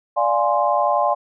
sine chord, D half-diminished seventh, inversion none, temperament equal, 587.3 / 698.5 / 830.6 / 1046.5 Hz, D5 / F5 / Ab5 / C6, 0 / 0 / 0 / 0 cents, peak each -21 dBFS, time 0.16-1.15 s, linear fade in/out 20 ms, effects none

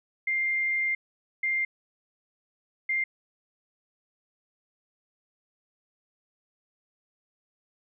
sine tone bursts at uneven times, 2104 Hz, C7, 9 cents sharp, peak -24 dBFS, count 3, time 0.27-0.95 / 1.43-1.65 / 2.89-3.04 s, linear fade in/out 5 ms, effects none

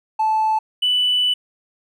triangle tone pair in turn, 873 / 2979 Hz, A5 / F#7, -14 / +11 cents, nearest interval octave + major sixth, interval 2125 cents, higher second, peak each -12 dBFS, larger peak neither, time 0.19-0.59 / 0.82-1.34 s, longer second, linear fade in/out 10 ms, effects tanh soft clip ceiling -12 dBFS

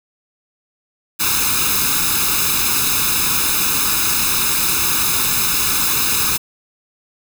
white noise with comb filter, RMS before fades -17 dBFS, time 1.19-6.38 s, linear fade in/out 20 ms, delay 0.78 ms, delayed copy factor +0.8, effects none

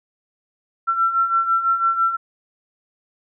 sine beating tone pair, 1346 / 1352 Hz, E6 / E6, +36 / +43 cents, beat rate 6 Hz, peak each -23 / -17 dBFS, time 0.87-2.17 s, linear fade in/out 20 ms, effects none

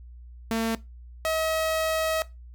sawtooth tone pair in turn, 225.9 / 638.9 Hz, A3 / D#5, +46 / +46 cents, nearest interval octave + tritone, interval 1800 cents, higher second, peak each -20 dBFS, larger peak neither, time 0.51-0.75 / 1.25-2.22 s, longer second, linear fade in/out 0 ms, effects noise-tail reverb RT60 0.2 s tail -18 dB re dry + added 60 Hz sine -42 dBFS peak until 2.54 s

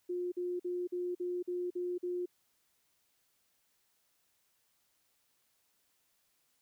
sine tone bursts, 356.3 Hz, F4, 35 cents sharp, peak -33 dBFS, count 8, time 0.09-2.259 s, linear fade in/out 10 ms, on 230 ms, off 47 ms, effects white hiss -75 dBFS RMS until 6.61 s

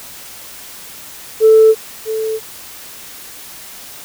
sine tone with echo, 440 Hz, A4, in tune, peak -3 dBFS, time 1.4-1.75 s, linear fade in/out 50 ms, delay 650 ms, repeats 1, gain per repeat -13 dB, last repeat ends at 2.4 s, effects tanh soft clip ceiling 0 dBFS + white hiss -34 dBFS RMS until 4.04 s

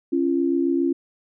sine tone pair together, 274.4 / 341.7 Hz, C#4 / F4, -17 / -38 cents, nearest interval major third, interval 379 cents, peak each -21 dBFS, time 0.12-0.93 s, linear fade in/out 10 ms, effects none

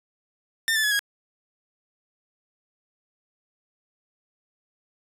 sawtooth tone with pitch steps, 1804 / 1749.6 / 1696.9 / 1645.7 Hz, A6 / A6 / G#6 / G#6, +43 / -10 / +37 / -16 cents, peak -17 dBFS, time 0.68-0.992 s, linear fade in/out 0 ms, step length 78 ms, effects resampled to 32000 Hz

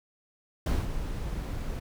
brown noise with ADSR envelope, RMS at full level -24 dBFS, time 0.66-1.8 s, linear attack 4 ms, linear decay 210 ms, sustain -9 dB, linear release 14 ms, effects none

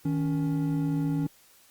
triangle tone pair together, 157.2 / 280.9 Hz, D#3 / C#4, +18 / +23 cents, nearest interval minor seventh, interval 1005 cents, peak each -25 / -26 dBFS, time 0.05-1.27 s, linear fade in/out 5 ms, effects white hiss -58 dBFS RMS until 1.7 s + Opus 48 kbps

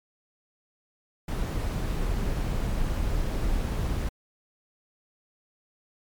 brown noise, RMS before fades -27 dBFS, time 1.28-4.09 s, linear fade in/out 5 ms, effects MP3 96 kbps

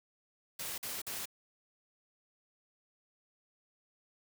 white noise bursts, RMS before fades -40 dBFS, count 3, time 0.59-1.256 s, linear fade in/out 5 ms, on 190 ms, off 48 ms, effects none

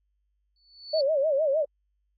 sine tone with exponential growth, 4466 Hz, C#8, 12 cents sharp, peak -28 dBFS, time 0.56-1.01 s, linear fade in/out 2 ms, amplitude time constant 97 ms
sine tone with vibrato, 587.3 Hz, D5, in tune, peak -21 dBFS, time 0.93-1.65 s, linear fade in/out 10 ms, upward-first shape sine, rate 6.5 Hz, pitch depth 160 cents each way
effects added 50 Hz sine -70 dBFS peak until 2.17 s + AAC 32 kbps

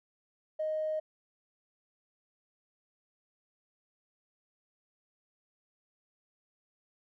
triangle tone with tanh clipping, 622.3 Hz, D#5, in tune, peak -30 dBFS, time 0.59-1 s, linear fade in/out 10 ms, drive 4 dB, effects none

